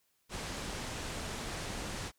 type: low-pass noise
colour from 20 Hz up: pink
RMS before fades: -40 dBFS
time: 0.29-2.12 s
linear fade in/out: 50 ms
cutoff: 9100 Hz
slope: 24 dB/octave
effects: white hiss -75 dBFS RMS until 2.18 s